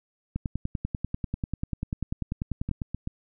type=two click trains; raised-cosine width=5 ms; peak=-18 / -16 dBFS; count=4 / 25; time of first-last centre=2.69-3.074 / 0.36-2.713 s; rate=7.81 / 10.2 Hz; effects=none